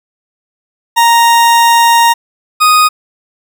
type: tone pair in turn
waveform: 40% pulse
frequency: 932.3 / 1244.5 Hz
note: A#5 / D#6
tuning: 0 / 0 cents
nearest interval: perfect fourth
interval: 500 cents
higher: second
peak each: -4 dBFS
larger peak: neither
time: 0.96-2.14 / 2.6-2.89 s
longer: first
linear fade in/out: 20 ms
effects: none